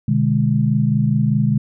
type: chord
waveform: sine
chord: G# diminished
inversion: first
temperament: just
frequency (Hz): 124.59 / 149.51 / 207.7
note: B2 / D3 / G#3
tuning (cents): +16 / +31 / 0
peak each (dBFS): -18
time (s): 0.08-1.58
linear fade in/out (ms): 5
effects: none